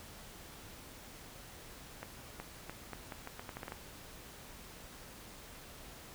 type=accelerating click train; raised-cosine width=0.5 ms; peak=-27 dBFS; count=12; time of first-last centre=2.03-3.721 s; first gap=370 ms; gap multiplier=0.8; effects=pink hiss -52 dBFS RMS until 6.14 s